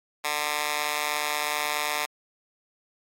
10% pulse tone with high-pass filter, 149.1 Hz, D3, 27 cents sharp, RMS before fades -28 dBFS, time 0.24-2.06 s, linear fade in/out 10 ms, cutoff 1200 Hz, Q 0.94, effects AAC 64 kbps

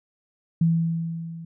sine tone with level ramp, 165.5 Hz, E3, 7 cents sharp, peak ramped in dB -15 to -35 dBFS, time 0.61-1.45 s, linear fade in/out 5 ms, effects none

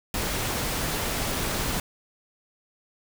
pink noise, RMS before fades -28 dBFS, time 0.14-1.8 s, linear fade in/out 2 ms, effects none

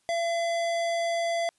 sine tone with hard clipping, 677 Hz, E5, 46 cents sharp, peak -27 dBFS, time 0.09-1.49 s, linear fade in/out 0 ms, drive 18 dB, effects white hiss -70 dBFS RMS until 1.58 s + resampled to 24000 Hz

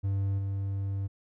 triangle tone with level steps, 98.2 Hz, G2, 4 cents sharp, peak -24 / -27 dBFS, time 0.03-1.08 s, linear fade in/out 20 ms, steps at 0.38 s, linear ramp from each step 10 ms, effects none

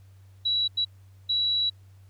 sine tone bursts at uneven times, 3913 Hz, B7, 17 cents flat, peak -22 dBFS, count 3, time 0.45-0.68 / 0.77-0.85 / 1.29-1.7 s, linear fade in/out 10 ms, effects added 96 Hz sine -49 dBFS peak until 2.09 s + pink hiss -66 dBFS RMS until 2.09 s

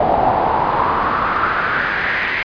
brown noise with band-pass filter sweep, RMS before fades -17 dBFS, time 0-2.43 s, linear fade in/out 5 ms, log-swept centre 700 to 2100 Hz, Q 4.1, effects resampled to 11025 Hz

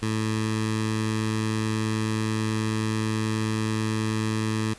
15% pulse tone with notch filter, 109.3 Hz, A2, 11 cents flat, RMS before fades -26 dBFS, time 0.02-4.74 s, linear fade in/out 10 ms, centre 610 Hz, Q 1.1, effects pink hiss -48 dBFS RMS until 4.78 s + resampled to 24000 Hz

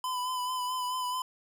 square tone with vibrato, 1006 Hz, B5, 32 cents sharp, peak -31 dBFS, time 0.04-1.22 s, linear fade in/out 2 ms, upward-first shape sine, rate 4.6 Hz, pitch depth 29 cents each way, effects none

